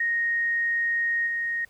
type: tone with level steps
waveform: sine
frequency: 1864.7 Hz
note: A#6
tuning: in tune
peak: -22 / -25 dBFS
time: 0-1.65 s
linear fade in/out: 5 ms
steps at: 1.26 s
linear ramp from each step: 20 ms
effects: pink hiss -60 dBFS RMS until 1.69 s